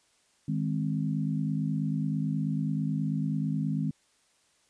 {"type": "chord", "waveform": "sine", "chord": "Ab major", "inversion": "second", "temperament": "equal with one note detuned", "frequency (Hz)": [155.56, 204.8, 261.6], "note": ["Eb3", "Ab3", "C4"], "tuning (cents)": [0, -24, 0], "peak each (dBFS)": [-29, -32, -33], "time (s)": [0.48, 3.91], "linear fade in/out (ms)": 5, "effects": ["white hiss -67 dBFS RMS until 4.69 s", "resampled to 22050 Hz"]}